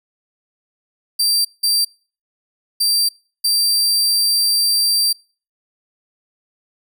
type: tone bursts at uneven times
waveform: sawtooth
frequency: 4699 Hz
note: D8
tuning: in tune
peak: -11 dBFS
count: 4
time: 1.19-1.45 / 1.63-1.85 / 2.8-3.09 / 3.44-5.13 s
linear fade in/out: 10 ms
effects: noise-tail reverb RT60 0.4 s tail -26 dB re dry